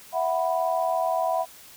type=chord; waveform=sine; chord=E suspended second; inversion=none; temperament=equal; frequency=659.3 / 740 / 987.8 Hz; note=E5 / F#5 / B5; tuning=0 / 0 / 0 cents; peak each=-25 / -26 / -29 dBFS; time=0.12-1.46 s; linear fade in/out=50 ms; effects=white hiss -48 dBFS RMS until 1.76 s